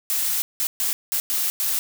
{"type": "noise bursts at uneven times", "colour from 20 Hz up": "blue", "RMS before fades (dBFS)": -23, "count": 6, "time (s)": [[0.1, 0.42], [0.6, 0.67], [0.8, 0.93], [1.12, 1.2], [1.3, 1.5], [1.6, 1.79]], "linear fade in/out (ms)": 0, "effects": []}